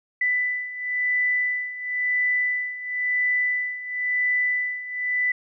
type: beating tone pair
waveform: sine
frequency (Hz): 1989 / 1989.97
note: B6 / B6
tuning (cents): +12 / +13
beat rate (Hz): 0.97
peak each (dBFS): -27 / -23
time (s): 0.21-5.32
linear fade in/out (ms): 5
effects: none